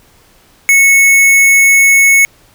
square tone, 2203 Hz, C#7, 11 cents flat, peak -5 dBFS, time 0.69-2.25 s, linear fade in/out 0 ms, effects pink hiss -47 dBFS RMS until 2.54 s

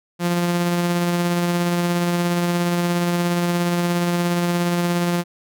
sawtooth tone with tremolo, 174.1 Hz, F3, 5 cents flat, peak -13 dBFS, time 0.19-5.24 s, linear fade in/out 50 ms, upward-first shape sine, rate 17 Hz, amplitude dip 25%, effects none

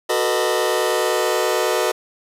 sawtooth chord, B dominant seventh, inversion second, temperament just, 370.4 / 444.5 / 493.9 / 617.4 Hz, F#4 / A4 / B4 / D#5, +2 / +18 / 0 / -14 cents, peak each -19 dBFS, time 0.09-1.92 s, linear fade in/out 10 ms, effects resampled to 32000 Hz + 7-bit

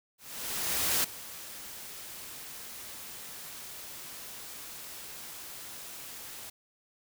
white noise with ADSR envelope, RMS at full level -27 dBFS, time 0.18-6.5 s, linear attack 860 ms, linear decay 6 ms, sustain -17 dB, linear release 6 ms, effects none

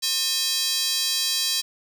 square tone with high-pass filter, 360 Hz, F#4, 47 cents flat, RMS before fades -24 dBFS, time 0.02-1.62 s, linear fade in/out 20 ms, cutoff 4300 Hz, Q 2.4, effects 8-bit

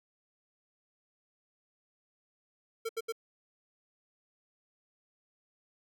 square tone bursts, 453.2 Hz, A#4, 49 cents flat, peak -33 dBFS, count 3, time 2.85-3.124 s, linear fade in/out 10 ms, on 42 ms, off 74 ms, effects none

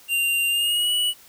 square tone with pitch glide, 2781 to 2941 Hz, F7 to F#7, -8 to -11 cents, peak -20 dBFS, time 0.08-1.14 s, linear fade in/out 50 ms, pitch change +97 cents, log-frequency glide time 0.48-0.92 s, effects white hiss -50 dBFS RMS until 1.28 s

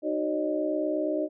sine tone cluster, 307.8 / 376.3 / 552 / 611 Hz, D#4 / F#4 / C#5 / D#5, -19 / +29 / -7 / -32 cents, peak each -29 / -33 / -34 / -29 dBFS, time 0.02-1.29 s, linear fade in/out 50 ms, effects none

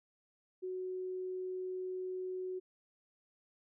sine tone, 370 Hz, F#4, in tune, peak -37 dBFS, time 0.62-2.6 s, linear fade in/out 20 ms, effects none

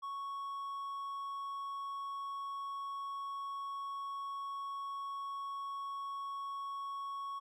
triangle tone, 1108.7 Hz, C#6, in tune, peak -37 dBFS, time 0.02-7.4 s, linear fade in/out 20 ms, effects none

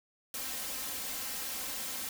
white noise with comb filter, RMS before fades -38 dBFS, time 0.34-2.09 s, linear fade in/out 2 ms, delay 3.8 ms, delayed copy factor +0.8, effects none

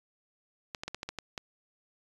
clicks, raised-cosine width 0.2 ms, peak -19 dBFS, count 8, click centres 0.748 / 0.835 / 0.88 / 0.946 / 1.031 / 1.09 / 1.187 / 1.378 s, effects resampled to 24000 Hz

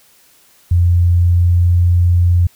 sine tone with pitch glide, 87.2 to 87.71 Hz, F2 to F2, -2 to +8 cents, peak -8 dBFS, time 0.71-2.47 s, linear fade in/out 5 ms, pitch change +10 cents, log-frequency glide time 1.04-1.73 s, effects white hiss -50 dBFS RMS until 2.55 s

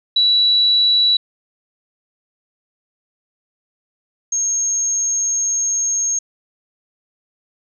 sine tone pair in turn, 3931 / 6496 Hz, B7 / G#8, -9 / -39 cents, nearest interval major sixth, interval 870 cents, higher second, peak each -11 / -16 dBFS, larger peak first, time 0.16-1.17 / 4.32-6.19 s, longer second, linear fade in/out 5 ms, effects none

